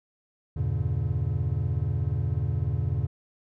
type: chord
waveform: triangle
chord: E diminished seventh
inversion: none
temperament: just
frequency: 82.41 / 98.89 / 118.67 / 142.4 Hz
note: E2 / G2 / Bb2 / Db3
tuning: 0 / +16 / +31 / +47 cents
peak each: -28 dBFS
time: 0.56-3.07 s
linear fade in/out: 10 ms
effects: none